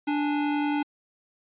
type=tone pair together; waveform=square; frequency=293.7 / 830.6 Hz; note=D4 / G#5; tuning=0 / 0 cents; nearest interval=octave + tritone; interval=1800 cents; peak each=-25 / -33 dBFS; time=0.07-0.83 s; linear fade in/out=10 ms; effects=resampled to 8000 Hz